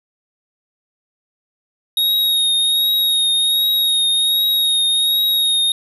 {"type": "tone with vibrato", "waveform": "square", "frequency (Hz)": 3750, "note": "A#7", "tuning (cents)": 10, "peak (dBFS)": -14, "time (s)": [1.97, 5.72], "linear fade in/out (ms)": 2, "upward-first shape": "triangle", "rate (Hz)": 1.3, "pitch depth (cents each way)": 29, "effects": []}